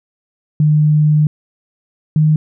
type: tone pair in turn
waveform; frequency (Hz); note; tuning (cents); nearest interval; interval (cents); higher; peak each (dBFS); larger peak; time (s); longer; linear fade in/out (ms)
sine; 151.5 / 154.24; D#3 / D#3; -46 / -15; unison; 31; second; -8; neither; 0.6-1.27 / 2.16-2.36; first; 2
effects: none